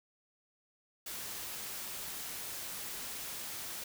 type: noise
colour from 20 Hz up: white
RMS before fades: -42 dBFS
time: 1.06-3.84 s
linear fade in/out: 5 ms
effects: none